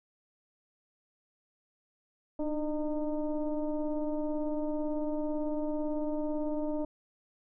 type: tone with frequency modulation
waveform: sine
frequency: 299 Hz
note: D4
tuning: 31 cents sharp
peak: -29 dBFS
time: 2.39-6.85 s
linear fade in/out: 5 ms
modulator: 308 Hz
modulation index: 1.2
effects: none